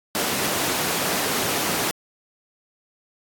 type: high-pass noise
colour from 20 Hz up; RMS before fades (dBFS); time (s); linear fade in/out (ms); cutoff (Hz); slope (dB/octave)
pink; -24; 0.15-1.91; 0; 210; 12
effects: AAC 64 kbps